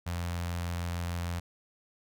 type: tone with notch filter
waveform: sawtooth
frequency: 86.5 Hz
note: F2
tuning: 16 cents flat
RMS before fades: -34 dBFS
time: 0.06-1.4 s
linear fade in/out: 10 ms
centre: 340 Hz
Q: 0.87
effects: none